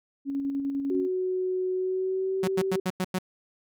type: tone with tremolo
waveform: sine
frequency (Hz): 277.2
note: C#4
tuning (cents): 0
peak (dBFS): -25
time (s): 0.25-1.08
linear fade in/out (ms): 50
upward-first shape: square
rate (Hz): 10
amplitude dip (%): 35
type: tone with pitch glide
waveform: sine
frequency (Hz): 370 to 383.7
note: F#4 to G4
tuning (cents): 0 to -37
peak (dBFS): -25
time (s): 0.9-2.8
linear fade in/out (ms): 5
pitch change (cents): +63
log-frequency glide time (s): 1.73-2.45
type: tone bursts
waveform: sawtooth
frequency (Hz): 185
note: F#3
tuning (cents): 0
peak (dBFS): -21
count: 6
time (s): 2.43-3.187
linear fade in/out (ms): 5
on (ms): 47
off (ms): 95
effects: none